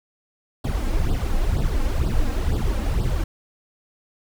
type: noise with flanger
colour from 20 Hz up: brown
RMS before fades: -21 dBFS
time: 0.64-3.24 s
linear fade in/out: 5 ms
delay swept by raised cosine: 0.22 to 3.82 ms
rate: 2.1 Hz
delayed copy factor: +0.85
effects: none